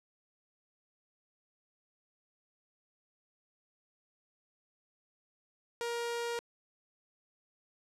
sawtooth tone, 471.4 Hz, A#4, 19 cents sharp, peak -30 dBFS, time 5.81-6.39 s, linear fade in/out 0 ms, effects low-pass 10000 Hz 12 dB/octave

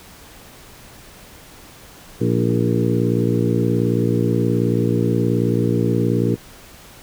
harmonic tone with a mistuned harmonic, 58.7 Hz, A#1, 13 cents sharp, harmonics 2 / 3 / 4 / 5 / 6 / 7 / 8, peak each -20 / -22 / -23 / -24 / -25 / -25 / -26 dBFS, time 2.2-6.36 s, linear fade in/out 20 ms, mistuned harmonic 6, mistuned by -37 cents, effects pink hiss -43 dBFS RMS until 7.02 s

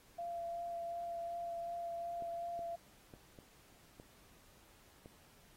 sine tone with vibrato, 685 Hz, F5, 34 cents flat, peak -39 dBFS, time 0.18-2.76 s, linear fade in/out 10 ms, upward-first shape sine, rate 2.7 Hz, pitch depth 12 cents each way
clicks, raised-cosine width 2 ms, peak -39 dBFS, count 6, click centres 2.223 / 2.592 / 3.138 / 3.388 / 3.999 / 5.059 s
effects pink hiss -65 dBFS RMS until 5.56 s + AAC 48 kbps

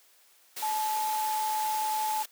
sine tone in noise, 863 Hz, A5, 34 cents flat, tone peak -27 dBFS, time 0.62-2.23 s, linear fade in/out 10 ms, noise white, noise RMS -37 dBFS, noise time 0.56-2.26 s, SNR +7 dB, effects white hiss -61 dBFS RMS until 2.31 s + high-pass 400 Hz 12 dB/octave

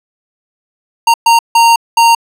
square tone bursts at uneven times, 925 Hz, A#5, 14 cents flat, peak -5 dBFS, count 4, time 1.07-1.14 / 1.26-1.39 / 1.55-1.76 / 1.97-2.15 s, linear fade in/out 5 ms, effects low-pass 12000 Hz 12 dB/octave

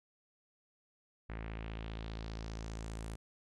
sawtooth tone with low-pass filter sweep, 55 Hz, A1, in tune, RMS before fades -43 dBFS, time 1.29-3.16 s, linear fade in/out 10 ms, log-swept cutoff 2000 to 9800 Hz, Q 2.2, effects none

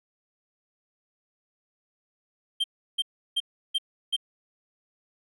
triangle tone bursts, 3162 Hz, G7, 14 cents sharp, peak -21 dBFS, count 5, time 2.6-4.165 s, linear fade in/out 10 ms, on 41 ms, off 340 ms, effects none

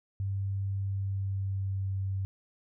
sine tone with pitch glide, 98 to 96.54 Hz, G2 to G2, 0 to -26 cents, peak -29 dBFS, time 0.2-2.25 s, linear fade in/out 0 ms, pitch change -26 cents, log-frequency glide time 0.83-1.95 s, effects none

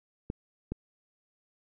clicks, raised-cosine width 3 ms, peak -20 dBFS, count 2, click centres 0.301 / 0.72 s, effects none

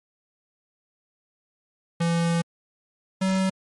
square tone pair in turn, 168.7 / 189.81 Hz, E3 / F#3, +40 / +44 cents, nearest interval major second, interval 204 cents, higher second, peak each -21 dBFS, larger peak neither, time 2-2.42 / 3.21-3.5 s, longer first, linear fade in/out 10 ms, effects MP3 48 kbps

